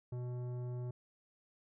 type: tone with tanh clipping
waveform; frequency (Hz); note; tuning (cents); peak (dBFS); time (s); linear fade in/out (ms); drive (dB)
sine; 123.47; B2; 0; -40; 0.12-0.91; 5; 13
effects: none